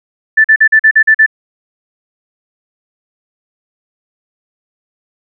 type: tone bursts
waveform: sine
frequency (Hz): 1760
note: A6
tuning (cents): 0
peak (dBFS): -3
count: 8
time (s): 0.37-1.263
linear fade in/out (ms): 10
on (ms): 74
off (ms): 43
effects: none